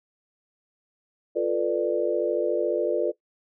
sine chord, B half-diminished seventh, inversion second, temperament equal with one note detuned, 349.2 / 440 / 493.9 / 591.8 Hz, F4 / A4 / B4 / D5, 0 / 0 / 0 / +13 cents, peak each -27 dBFS, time 1.35-3.12 s, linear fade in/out 20 ms, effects noise-tail reverb RT60 0.1 s tail -18 dB re dry

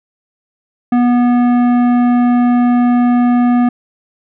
triangle tone with tanh clipping, 243.6 Hz, B3, 24 cents flat, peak -10 dBFS, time 0.92-3.69 s, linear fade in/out 5 ms, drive 17 dB, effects none

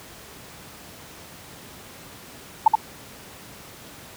sine tone with echo, 880 Hz, A5, in tune, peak -8 dBFS, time 2.66-2.68 s, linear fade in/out 5 ms, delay 74 ms, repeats 1, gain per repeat -3 dB, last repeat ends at 2.754 s, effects pink hiss -43 dBFS RMS until 4.16 s + high-pass 80 Hz 12 dB/octave

